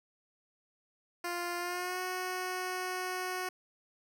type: tone with pitch glide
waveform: 10% pulse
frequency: 349.2 to 367.6 Hz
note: F4 to F#4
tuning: 0 to -11 cents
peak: -26 dBFS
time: 1.24-3.49 s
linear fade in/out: 5 ms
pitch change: +89 cents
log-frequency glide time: 1.58-2 s
effects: none